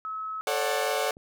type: tone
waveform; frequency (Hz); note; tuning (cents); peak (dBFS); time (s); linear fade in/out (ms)
sine; 1290; E6; -38; -31; 0.05-0.41; 0
type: chord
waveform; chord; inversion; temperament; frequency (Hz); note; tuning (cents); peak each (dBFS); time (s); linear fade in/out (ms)
sawtooth; D major seventh; second; equal with one note detuned; 440 / 542.3 / 587.3 / 740; A4 / C#5 / D5 / F#5; 0 / -38 / 0 / 0; -27; 0.47-1.11; 2
type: click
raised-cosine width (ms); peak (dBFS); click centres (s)
2; -36; 1.169
effects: none